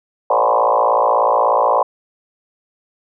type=tone with frequency modulation; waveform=sine; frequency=784 Hz; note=G5; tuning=in tune; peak=-11 dBFS; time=0.3-1.83 s; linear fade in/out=5 ms; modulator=56.5 Hz; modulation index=5.1; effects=none